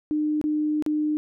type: tone with dropouts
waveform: sine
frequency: 303 Hz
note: D#4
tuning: 46 cents flat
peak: -21 dBFS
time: 0.11-1.17 s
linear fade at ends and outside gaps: 0 ms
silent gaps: 0.414-0.44 / 0.824-0.863 s
effects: none